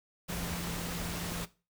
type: tone in noise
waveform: sine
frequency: 172.6 Hz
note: F3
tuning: 20 cents flat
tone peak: -40 dBFS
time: 0.28-1.46 s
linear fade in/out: 20 ms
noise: pink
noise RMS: -38 dBFS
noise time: 0.28-1.46 s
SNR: -5 dB
effects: noise-tail reverb RT60 0.3 s tail -17 dB re dry